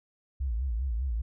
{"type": "tone with vibrato", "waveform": "sine", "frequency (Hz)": 61.1, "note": "B1", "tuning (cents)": -18, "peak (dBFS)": -27, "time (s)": [0.4, 1.22], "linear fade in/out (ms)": 10, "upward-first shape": "sine", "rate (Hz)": 5, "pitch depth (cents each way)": 200, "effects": []}